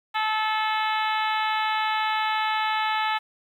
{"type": "harmonic tone", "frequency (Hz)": 434.2, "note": "A4", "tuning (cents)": -23, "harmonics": [2, 3, 4, 5, 6, 7, 8, 9], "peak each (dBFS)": [-25, -29, -31, -33, -35, -36, -37, -38], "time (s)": [0.14, 3.19], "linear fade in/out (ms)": 20, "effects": ["9-bit"]}